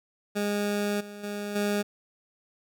20% pulse tone with level steps, 205.4 Hz, G#3, 19 cents flat, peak -21 / -35 / -27 / -20 dBFS, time 0.35-1.83 s, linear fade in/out 20 ms, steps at 1 / 1.23 / 1.55 s, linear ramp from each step 10 ms, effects none

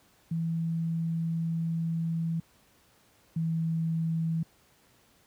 sine tone pair in turn, 164.81 / 163.2 Hz, E3 / E3, 0 / -17 cents, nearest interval unison, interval 17 cents, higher first, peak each -27 / -26 dBFS, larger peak second, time 0.31-2.4 / 3.36-4.43 s, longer first, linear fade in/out 5 ms, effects pink hiss -63 dBFS RMS until 5.26 s + high-pass 60 Hz 12 dB/octave

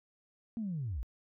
sine linear sweep, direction down, 235.5 to 49 Hz, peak -33 dBFS, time 0.57-1.03 s, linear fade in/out 0 ms, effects tanh soft clip ceiling -29 dBFS

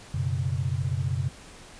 sine chord, F# suspended fourth, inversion none, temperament equal, 92.5 / 123.47 / 138.59 Hz, F#2 / B2 / C#3, 0 / 0 / 0 cents, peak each -29 dBFS, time 0.14-1.29 s, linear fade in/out 5 ms, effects pink hiss -47 dBFS RMS until 1.79 s + resampled to 22050 Hz

